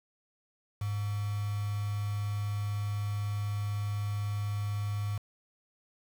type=tone with quantisation; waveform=sine; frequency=103 Hz; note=G#2; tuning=14 cents flat; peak=-30 dBFS; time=0.81-5.18 s; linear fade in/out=5 ms; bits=7; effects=none